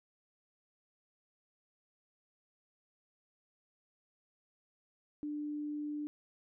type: tone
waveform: sine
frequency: 296.7 Hz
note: D4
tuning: 18 cents sharp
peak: -36 dBFS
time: 5.23-6.07 s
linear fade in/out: 0 ms
effects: none